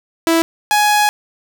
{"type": "tone pair in turn", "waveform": "sawtooth", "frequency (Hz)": [329.6, 836.1], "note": ["E4", "G#5"], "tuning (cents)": [0, 11], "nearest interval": "octave + major third", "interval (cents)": 1611, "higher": "second", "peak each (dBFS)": -7, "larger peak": "neither", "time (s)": [[0.27, 0.42], [0.71, 1.09]], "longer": "second", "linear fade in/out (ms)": 0, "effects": []}